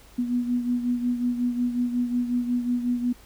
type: beating tone pair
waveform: sine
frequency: 243.2 / 248.7 Hz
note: B3 / B3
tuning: -26 / +12 cents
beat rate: 5.5 Hz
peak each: -23 / -30 dBFS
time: 0.18-3.13 s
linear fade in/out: 10 ms
effects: added 50 Hz sine -52 dBFS peak until 3.25 s + pink hiss -53 dBFS RMS until 3.25 s